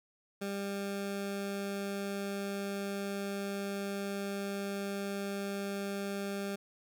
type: tone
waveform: 20% pulse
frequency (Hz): 199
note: G3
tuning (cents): +26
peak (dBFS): -30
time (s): 0.41-6.56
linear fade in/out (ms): 10
effects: none